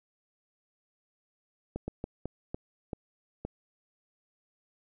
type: slowing click train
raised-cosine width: 2 ms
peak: -21 dBFS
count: 7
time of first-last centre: 1.76-3.45 s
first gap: 120 ms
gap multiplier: 1.34
effects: none